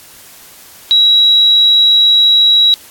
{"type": "tone", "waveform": "sine", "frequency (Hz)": 3878, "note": "B7", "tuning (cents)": -32, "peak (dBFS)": -5, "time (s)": [0.91, 2.74], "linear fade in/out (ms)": 0, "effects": ["white hiss -38 dBFS RMS until 2.9 s", "AAC 64 kbps"]}